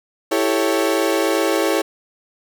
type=chord; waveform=35% pulse; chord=A dominant seventh; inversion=second; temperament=equal; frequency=329.6 / 392 / 440 / 554.4 Hz; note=E4 / G4 / A4 / C#5; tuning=0 / 0 / 0 / 0 cents; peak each=-19 / -21 / -21 / -20 dBFS; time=0.31-1.82 s; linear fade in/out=10 ms; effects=none